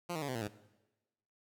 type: tone with pitch steps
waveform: 10% pulse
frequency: 174.61 / 157.37 / 141.83 / 127.82 / 115.2 / 103.82 Hz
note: F3 / D#3 / C#3 / C3 / A#2 / G#2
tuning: 0 / +20 / +40 / -40 / -20 / 0 cents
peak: -28 dBFS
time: 0.09-0.48 s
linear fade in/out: 10 ms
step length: 65 ms
effects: noise-tail reverb RT60 1.0 s tail -17 dB re dry